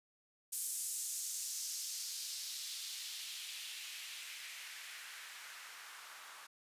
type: noise with band-pass filter sweep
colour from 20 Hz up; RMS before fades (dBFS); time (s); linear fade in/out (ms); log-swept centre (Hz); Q
blue; -45; 0.52-6.47; 10; 8800 to 1100; 1.6
effects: resampled to 32000 Hz